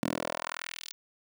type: tone with high-pass filter sweep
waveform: 10% pulse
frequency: 41 Hz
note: E1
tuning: 9 cents flat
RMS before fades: -36 dBFS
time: 0.03-0.92 s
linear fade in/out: 0 ms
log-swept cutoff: 230 to 4600 Hz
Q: 1.6
effects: none